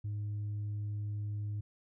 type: tone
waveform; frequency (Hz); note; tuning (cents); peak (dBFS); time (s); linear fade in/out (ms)
sine; 104; G#2; +3; -32; 0.04-1.61; 10
effects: tanh soft clip ceiling -33 dBFS

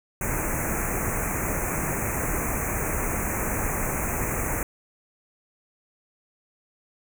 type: band-stop noise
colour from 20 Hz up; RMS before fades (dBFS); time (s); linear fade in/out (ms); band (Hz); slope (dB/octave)
pink; -27; 0.21-4.63; 2; 2500 to 6200; 96
effects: none

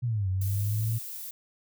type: exponential two-way sweep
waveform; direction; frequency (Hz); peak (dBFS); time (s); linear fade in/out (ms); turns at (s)
sine; down then up; 126.4 to 92.5 to 114.6; -25; 0.02-0.99; 20; 0.29
type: noise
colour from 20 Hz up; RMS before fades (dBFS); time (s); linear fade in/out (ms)
violet; -39; 0.41-1.31; 5
effects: none

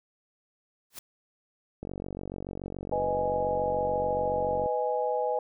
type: noise with exponential growth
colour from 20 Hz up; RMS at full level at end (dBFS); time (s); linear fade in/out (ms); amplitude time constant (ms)
white; -35; 0.9-0.99; 5; 18
type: click train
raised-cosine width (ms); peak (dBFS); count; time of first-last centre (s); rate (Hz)
2; -23; 134; 1.83-4.66; 47
type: chord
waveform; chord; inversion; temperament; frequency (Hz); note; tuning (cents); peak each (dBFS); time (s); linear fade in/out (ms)
sine; G# minor; first; just; 498.4 / 623 / 830.6; B4 / D#5 / G#5; +16 / +2 / 0; -29 / -31 / -30; 2.92-5.39; 2
effects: none

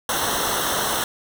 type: noise with comb filter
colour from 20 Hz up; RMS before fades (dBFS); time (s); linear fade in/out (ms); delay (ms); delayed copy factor
pink; -23; 0.09-1.04; 2; 0.42; -0.85
effects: none

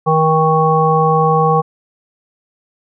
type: harmonic tone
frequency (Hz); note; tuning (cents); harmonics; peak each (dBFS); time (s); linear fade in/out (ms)
158.3; D#3; +30; 1 / 3 / 5 / 7; -15 / -15 / -15 / -15; 0.06-1.62; 20
type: clicks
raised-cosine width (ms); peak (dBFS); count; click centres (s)
1; -24; 2; 1.237 / 1.244
effects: none

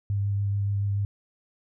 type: tone with vibrato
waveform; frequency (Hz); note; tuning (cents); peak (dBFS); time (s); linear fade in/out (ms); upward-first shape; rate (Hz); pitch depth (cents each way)
sine; 100.5; G2; +44; -23; 0.1-1.05; 0; sine; 7; 13
effects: none

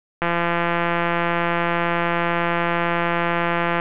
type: click train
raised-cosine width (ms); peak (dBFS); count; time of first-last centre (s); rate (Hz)
0.5; -6; 613; 0.22-3.799; 171
effects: resampled to 8000 Hz + 8-bit

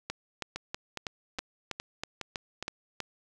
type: two click trains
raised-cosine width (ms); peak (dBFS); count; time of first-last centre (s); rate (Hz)
0.2; -16 / -18; 10 / 6; 0.1-3.003 / 0.56-2.626; 3.1 / 2.42
effects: none

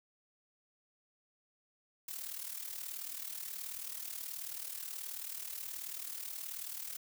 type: noise with amplitude modulation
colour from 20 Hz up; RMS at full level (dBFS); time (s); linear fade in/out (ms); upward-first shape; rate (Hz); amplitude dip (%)
blue; -40; 2.08-6.97; 5; sine; 38.6; 70
effects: none

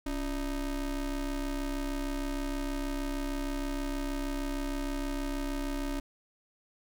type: ring-modulated tone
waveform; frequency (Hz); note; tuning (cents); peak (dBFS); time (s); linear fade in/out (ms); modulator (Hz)
square; 156.2; D#3; +7; -29; 0.06-6; 5; 123
effects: none

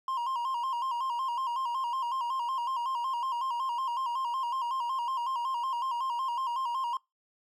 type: tone with vibrato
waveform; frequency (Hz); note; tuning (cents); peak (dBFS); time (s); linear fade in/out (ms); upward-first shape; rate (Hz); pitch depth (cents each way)
triangle; 1001; B5; +23; -27; 0.08-6.97; 2; square; 5.4; 92
effects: noise-tail reverb RT60 0.2 s tail -23 dB re dry

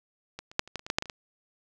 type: clicks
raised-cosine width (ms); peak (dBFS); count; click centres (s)
0.2; -21 / -30 / -6 / -29 / -16 / -28 / -22 / -9 / -6 / -15 / -28 / -19; 12; 0.39 / 0.515 / 0.594 / 0.676 / 0.757 / 0.794 / 0.865 / 0.901 / 0.985 / 1.024 / 1.057 / 1.098
effects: none

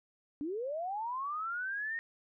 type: linear sweep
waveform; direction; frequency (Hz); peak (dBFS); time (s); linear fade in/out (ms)
sine; up; 274.6 to 1864.7; -34; 0.41-1.99; 0
effects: none

